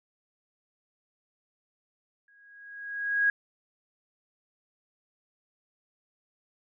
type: tone with exponential growth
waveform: sine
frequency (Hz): 1647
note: G#6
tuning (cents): -15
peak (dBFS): -19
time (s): 2.28-3.3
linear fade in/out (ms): 2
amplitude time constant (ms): 220
effects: none